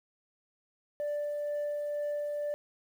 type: tone with tremolo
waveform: sine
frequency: 587.3 Hz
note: D5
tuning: in tune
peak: -28 dBFS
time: 1-2.54 s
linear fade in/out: 0 ms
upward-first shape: sine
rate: 2.1 Hz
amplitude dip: 25%
effects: tanh soft clip ceiling -29 dBFS + 10-bit